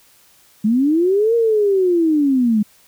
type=linear two-way sweep; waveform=sine; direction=up then down; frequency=204.1 to 470.7 to 204.1 Hz; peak=-12 dBFS; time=0.64-2.63 s; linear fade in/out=10 ms; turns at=1.35 s; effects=white hiss -52 dBFS RMS until 2.87 s